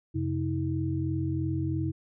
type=tone cluster; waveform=sine; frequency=92.2 / 135.2 / 319.6 Hz; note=F#2 / C#3 / D#4; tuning=-6 / -43 / +47 cents; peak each=-31 dBFS; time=0.14-1.92 s; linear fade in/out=20 ms; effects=none